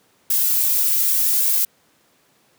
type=noise with flanger; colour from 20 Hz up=violet; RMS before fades=-18 dBFS; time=0.3-1.65 s; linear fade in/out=5 ms; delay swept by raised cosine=1.8 to 3.1 ms; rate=0.84 Hz; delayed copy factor=+0.75; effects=pink hiss -59 dBFS RMS until 2.58 s + high-pass 150 Hz 12 dB/octave